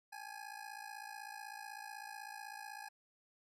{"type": "ring-modulated tone", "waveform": "25% pulse", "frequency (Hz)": 830.6, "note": "G#5", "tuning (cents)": 0, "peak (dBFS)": -40, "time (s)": [0.12, 2.89], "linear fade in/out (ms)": 10, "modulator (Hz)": 28, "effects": ["resampled to 32000 Hz"]}